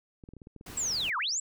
clicks, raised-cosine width 3 ms, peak -34 dBFS, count 9, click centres 0.238 / 0.289 / 0.336 / 0.367 / 0.418 / 0.471 / 0.563 / 0.611 / 0.7 s
pink noise, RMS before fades -45 dBFS, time 0.66-1.1 s, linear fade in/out 5 ms
sine linear two-way sweep, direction down then up, 7860 to 932.3 to 7860 Hz, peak -28 dBFS, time 0.77-1.4 s, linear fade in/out 5 ms, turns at 1.18 s
effects none

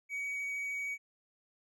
triangle tone with vibrato, 2259 Hz, C#7, 32 cents sharp, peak -33 dBFS, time 0.09-0.98 s, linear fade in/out 50 ms, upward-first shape sine, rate 13 Hz, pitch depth 8 cents each way, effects none

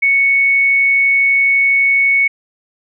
sine tone, 2217 Hz, C#7, in tune, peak -9 dBFS, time 0.02-2.28 s, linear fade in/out 10 ms, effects none

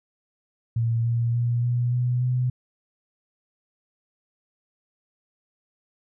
sine tone with pitch steps, 115.5 / 117.45 / 119.44 / 121.45 / 123.5 / 125.59 Hz, A#2 / A#2 / A#2 / B2 / B2 / B2, -16 / +13 / +43 / -29 / 0 / +29 cents, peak -20 dBFS, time 0.76-2.5 s, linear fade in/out 5 ms, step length 290 ms, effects none

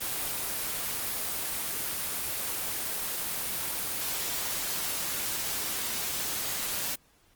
white noise, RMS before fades -32 dBFS, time 0-6.96 s, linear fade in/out 20 ms, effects pink hiss -64 dBFS RMS until 7.35 s + Opus 24 kbps

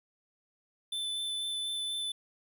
square tone with vibrato, 3520 Hz, A7, in tune, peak -33 dBFS, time 0.92-2.12 s, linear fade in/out 5 ms, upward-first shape sine, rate 4.1 Hz, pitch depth 9 cents each way, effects 11-bit

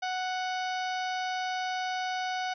harmonic tone with a mistuned harmonic, 740 Hz, F#5, in tune, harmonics 1 / 2 / 3 / 4 / 5 / 6 / 7 / 8, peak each -31 / -37 / -41 / -43 / -45 / -47 / -48 / -49 dBFS, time 0.02-2.54 s, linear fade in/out 10 ms, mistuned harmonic 7, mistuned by -64 cents, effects none

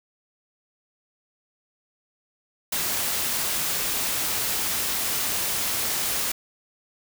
white noise, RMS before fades -26 dBFS, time 2.72-6.32 s, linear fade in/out 5 ms, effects none

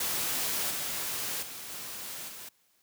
white noise with level steps, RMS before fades -31 / -34 / -42 / -40 / -44 dBFS, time 0-2.49 s, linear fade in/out 5 ms, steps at 0.7 / 1.42 / 1.69 / 2.28 s, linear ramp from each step 10 ms, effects white hiss -69 dBFS RMS until 2.82 s + high-pass 80 Hz 12 dB/octave

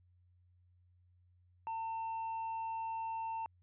triangle tone, 900 Hz, A5, 39 cents sharp, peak -35 dBFS, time 1.67-3.46 s, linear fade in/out 0 ms, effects added 89 Hz sine -65 dBFS peak until 3.62 s + resampled to 8000 Hz

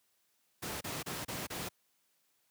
pink noise bursts, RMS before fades -39 dBFS, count 5, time 0.62-1.69 s, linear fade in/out 10 ms, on 190 ms, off 30 ms, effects white hiss -75 dBFS RMS until 2.5 s + high-pass 100 Hz 12 dB/octave

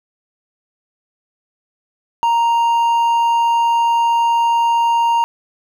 triangle tone with hard clipping, 932.3 Hz, A#5, in tune, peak -13 dBFS, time 2.23-5.24 s, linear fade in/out 0 ms, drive 7 dB, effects none

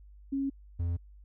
sine / triangle tone pair in turn, 274 / 85.58 Hz, C#4 / F2, -20 / -35 cents, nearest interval octave + minor sixth, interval 2015 cents, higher first, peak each -28 / -26 dBFS, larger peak second, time 0.32-0.5 / 0.79-0.97 s, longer neither, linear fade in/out 10 ms, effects added 50 Hz sine -50 dBFS peak until 1.24 s

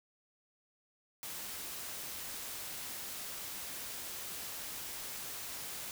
white noise, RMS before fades -43 dBFS, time 1.23-5.91 s, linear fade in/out 0 ms, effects none

